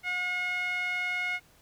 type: tone with band-pass filter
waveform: sawtooth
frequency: 722 Hz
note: F#5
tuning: 43 cents flat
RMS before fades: -31 dBFS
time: 0.03-1.4 s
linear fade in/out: 50 ms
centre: 2000 Hz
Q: 7
effects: pink hiss -61 dBFS RMS until 1.61 s